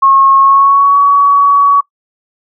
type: tone with pitch glide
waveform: sine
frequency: 1087 to 1129.2 Hz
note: C#6 to C#6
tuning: -34 to +32 cents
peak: -4 dBFS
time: 0.02-1.81 s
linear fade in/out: 10 ms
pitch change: +66 cents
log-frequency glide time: 0.38-0.97 s
effects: noise-tail reverb RT60 0.1 s tail -21 dB re dry